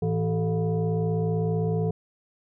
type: tone with frequency modulation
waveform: sine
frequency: 164.81 Hz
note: E3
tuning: in tune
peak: -22 dBFS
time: 0.02-1.91 s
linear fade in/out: 5 ms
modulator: 274 Hz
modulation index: 1.2
effects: none